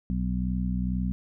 harmonic tone, 62.2 Hz, B1, 13 cents sharp, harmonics 1 / 2 / 3 / 4, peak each -29 / -35 / -28 / -36 dBFS, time 0.1-1.12 s, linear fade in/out 0 ms, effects none

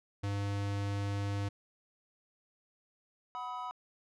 square tone, 100.6 Hz, G2, 45 cents sharp, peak -33 dBFS, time 0.23-1.49 s, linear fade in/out 10 ms
triangle chord, B major, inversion second, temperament equal with one note detuned, 740 / 987.8 / 1269.2 Hz, F#5 / B5 / D#6, 0 / 0 / +34 cents, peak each -42 / -38 / -41 dBFS, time 3.35-3.71 s, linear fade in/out 0 ms
effects low-pass 7000 Hz 12 dB/octave

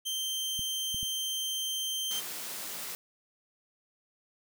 sawtooth tone, 3136 Hz, G7, in tune, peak -28 dBFS, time 0.05-2.21 s, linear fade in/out 20 ms
clicks, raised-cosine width 5 ms, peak -31 dBFS, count 3, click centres 0.593 / 0.945 / 1.03 s
white high-pass noise, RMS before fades -39 dBFS, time 2.11-2.95 s, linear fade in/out 0 ms, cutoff 130 Hz, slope 96 dB/octave
effects none

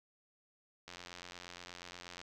click train, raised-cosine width 0.2 ms, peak -30 dBFS, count 119, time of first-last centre 0.88-2.215 s, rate 88.4 Hz, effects none

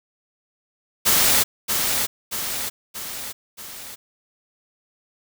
white noise with echo, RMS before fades -17 dBFS, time 1.05-1.44 s, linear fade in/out 20 ms, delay 630 ms, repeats 4, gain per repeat -5 dB, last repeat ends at 3.96 s, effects none

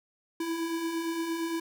square beating tone pair, 323.4 / 332.1 Hz, E4 / E4, -33 / +13 cents, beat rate 8.7 Hz, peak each -40 / -31 dBFS, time 0.4-1.6 s, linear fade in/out 5 ms, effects none

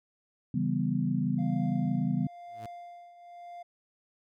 sine chord, C# half-diminished seventh, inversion none, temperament equal, 138.59 / 164.81 / 196 / 246.9 Hz, C#3 / E3 / G3 / B3, 0 / 0 / 0 / 0 cents, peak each -32 / -32 / -31 / -31 dBFS, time 0.54-2.27 s, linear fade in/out 5 ms
triangle tone with tremolo, 698.5 Hz, F5, in tune, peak -38 dBFS, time 1.38-3.63 s, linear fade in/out 10 ms, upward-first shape triangle, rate 0.99 Hz, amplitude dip 75%
sawtooth tone with exponential growth, 110 Hz, A2, in tune, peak -37 dBFS, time 2.47-2.66 s, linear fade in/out 5 ms, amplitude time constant 40 ms
effects none

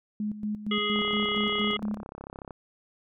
sine tone with tremolo, 210.6 Hz, G#3, 24 cents sharp, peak -27 dBFS, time 0.2-2.03 s, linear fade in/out 2 ms, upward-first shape square, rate 4.3 Hz, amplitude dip 70%
harmonic tone, 416.5 Hz, G#4, 5 cents sharp, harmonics 1 / 3 / 5 / 7 / 8, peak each -32 / -32 / -32 / -32 / -32 dBFS, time 0.71-1.77 s, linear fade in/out 5 ms
click train, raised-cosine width 1 ms, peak -26 dBFS, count 53, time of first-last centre 0.96-2.508 s, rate 33.6 Hz
effects none

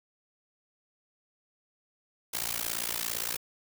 white noise with amplitude modulation, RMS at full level -29 dBFS, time 2.33-3.37 s, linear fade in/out 10 ms, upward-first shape sine, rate 57.5 Hz, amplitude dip 100%, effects none

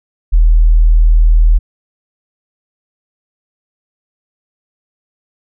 sine tone, 40 Hz, D#1, 49 cents sharp, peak -4 dBFS, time 0.32-1.59 s, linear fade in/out 20 ms, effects none

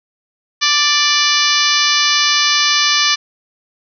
harmonic tone with a mistuned harmonic, 587.3 Hz, D5, in tune, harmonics 2 / 3 / 4 / 5 / 6 / 7 / 8 / 9 / 10, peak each -20 / -20 / -20 / -20 / -20 / -20 / -20 / -20 / -20 dBFS, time 0.61-3.16 s, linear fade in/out 20 ms, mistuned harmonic 10, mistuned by +28 cents, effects none

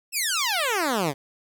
10% pulse exponential sweep, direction down, 2737 to 129.7 Hz, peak -14 dBFS, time 0.12-1.14 s, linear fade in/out 50 ms, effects none

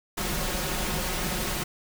pink noise with comb filter, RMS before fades -29 dBFS, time 0.17-1.64 s, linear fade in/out 10 ms, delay 5.5 ms, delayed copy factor +0.6, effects none

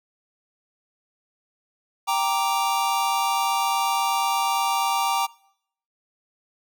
square chord, G minor, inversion none, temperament equal, 784 / 932.3 / 1174.7 Hz, G5 / Bb5 / D6, 0 / 0 / 0 cents, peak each -26 / -25 / -27 dBFS, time 2.07-5.27 s, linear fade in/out 20 ms, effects noise-tail reverb RT60 0.7 s tail -23 dB re dry

